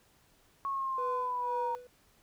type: exponential sweep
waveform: sine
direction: down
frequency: 1105 to 932.3 Hz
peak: -31 dBFS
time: 0.65-1.75 s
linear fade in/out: 0 ms
type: tone with tremolo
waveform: triangle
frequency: 493.9 Hz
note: B4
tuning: in tune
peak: -32 dBFS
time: 0.98-1.87 s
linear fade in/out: 2 ms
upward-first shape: sine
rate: 2 Hz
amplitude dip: 85%
effects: pink hiss -66 dBFS RMS until 2.22 s